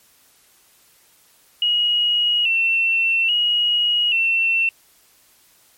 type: tone with vibrato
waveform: sine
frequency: 2794 Hz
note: F7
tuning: in tune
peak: -15 dBFS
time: 1.62-4.69 s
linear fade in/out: 2 ms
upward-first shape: square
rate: 0.6 Hz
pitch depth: 61 cents each way
effects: white hiss -55 dBFS RMS until 5.77 s + MP3 64 kbps